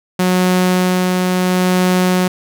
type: tone with tremolo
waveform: sawtooth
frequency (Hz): 182.7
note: F#3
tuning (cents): -22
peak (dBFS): -7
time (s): 0.19-2.28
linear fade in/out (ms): 5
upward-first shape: sine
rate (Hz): 0.73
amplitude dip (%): 25
effects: none